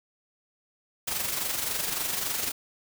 white noise with amplitude modulation, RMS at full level -28 dBFS, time 1.07-2.52 s, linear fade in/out 10 ms, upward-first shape sine, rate 23.6 Hz, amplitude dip 50%, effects none

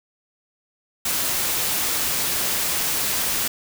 white noise, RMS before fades -23 dBFS, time 1.05-3.48 s, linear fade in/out 5 ms, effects none

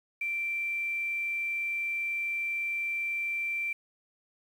sine tone with quantisation, 2349 Hz, D7, in tune, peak -29 dBFS, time 0.21-3.73 s, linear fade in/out 5 ms, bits 9, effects none

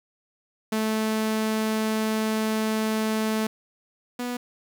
sawtooth tone pair in turn, 218.4 / 245.1 Hz, A3 / B3, -13 / -13 cents, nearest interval major second, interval 200 cents, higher second, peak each -19 / -24 dBFS, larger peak first, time 0.72-3.47 / 4.19-4.37 s, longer first, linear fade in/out 5 ms, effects 9-bit

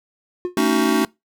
triangle tone with exponential decay, 357.9 Hz, F4, 42 cents sharp, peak -15 dBFS, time 0.45-0.57 s, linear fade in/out 0 ms, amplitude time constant 25 ms
square chord, D# half-diminished seventh, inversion second, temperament just, 224 / 280 / 311.1 / 373.4 Hz, A3 / C#4 / D#4 / F#4, +31 / +18 / 0 / +16 cents, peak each -22 dBFS, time 0.57-1.05 s, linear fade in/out 2 ms
effects noise-tail reverb RT60 0.2 s tail -23 dB re dry

